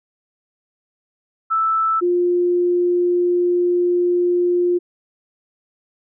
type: tone pair in turn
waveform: sine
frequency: 1318.5 / 353.2 Hz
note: E6 / F4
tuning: 0 / +20 cents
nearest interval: octave + major seventh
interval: 2280 cents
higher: first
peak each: -15 / -14 dBFS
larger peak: second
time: 1.5-2.01 / 2.01-4.79 s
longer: second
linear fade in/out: 20 ms
effects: none